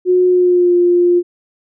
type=tone with pitch glide; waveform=sine; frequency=363.5 to 351.7 Hz; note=F#4 to F4; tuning=-31 to +12 cents; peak=-8 dBFS; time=0.05-1.23 s; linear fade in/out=50 ms; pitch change=-57 cents; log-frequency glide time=0.27-0.75 s; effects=none